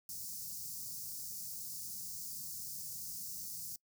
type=band-stop noise; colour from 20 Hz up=white; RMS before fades=-44 dBFS; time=0.09-3.76 s; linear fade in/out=2 ms; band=210 to 4800 Hz; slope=48 dB/octave; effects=noise-tail reverb RT60 0.1 s tail -24 dB re dry + high-pass 80 Hz 12 dB/octave